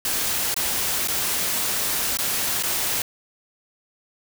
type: noise with dropouts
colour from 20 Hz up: white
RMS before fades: -24 dBFS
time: 0.05-3.02 s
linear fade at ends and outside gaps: 2 ms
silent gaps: 0.543-0.564 / 1.075-1.083 / 2.172-2.187 / 2.626-2.634 s
effects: none